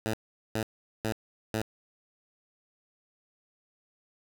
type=tone bursts; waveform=10% pulse; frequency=110 Hz; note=A2; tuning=in tune; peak=-20 dBFS; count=4; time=0.06-1.616 s; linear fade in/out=0 ms; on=74 ms; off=420 ms; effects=none